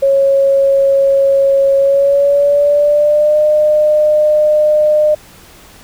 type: tone with pitch glide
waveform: sine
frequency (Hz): 549 to 605.6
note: C#5 to D#5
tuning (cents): -17 to -47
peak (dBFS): -7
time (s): 0.02-5.15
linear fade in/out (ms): 10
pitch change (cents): +170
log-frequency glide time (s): 1.77-3.4
effects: pink hiss -40 dBFS RMS until 5.83 s